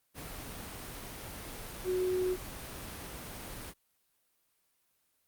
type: tone in noise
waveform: sine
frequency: 367.9 Hz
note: F#4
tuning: 10 cents flat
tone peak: -28 dBFS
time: 1.84-2.37 s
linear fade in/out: 50 ms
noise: pink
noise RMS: -43 dBFS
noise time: 0.14-3.74 s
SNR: +12 dB
effects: white hiss -75 dBFS RMS until 5.27 s + Opus 32 kbps